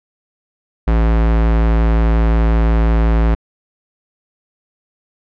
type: tone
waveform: square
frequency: 55.9 Hz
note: A1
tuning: 28 cents sharp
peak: -11 dBFS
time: 0.87-3.35 s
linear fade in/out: 10 ms
effects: low-pass 2000 Hz 12 dB/octave